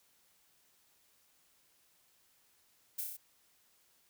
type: noise with echo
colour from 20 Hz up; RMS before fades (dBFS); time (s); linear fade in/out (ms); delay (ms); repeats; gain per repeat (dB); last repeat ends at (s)
violet; -37; 2.98-3.02; 10; 30; 5; -2; 3.17
effects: white hiss -70 dBFS RMS until 4.09 s